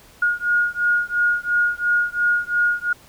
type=beating tone pair; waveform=sine; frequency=1433 / 1435.9 Hz; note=F6 / F6; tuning=+44 / +48 cents; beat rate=2.9 Hz; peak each=-20 dBFS; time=0.22-2.93 s; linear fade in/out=5 ms; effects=pink hiss -49 dBFS RMS until 3.08 s